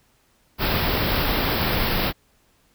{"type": "band-stop noise", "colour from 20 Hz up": "pink", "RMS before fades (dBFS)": -22, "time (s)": [0.58, 2.13], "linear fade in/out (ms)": 50, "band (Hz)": [5200, 12000], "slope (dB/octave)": 96, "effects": ["pink hiss -62 dBFS RMS until 2.74 s"]}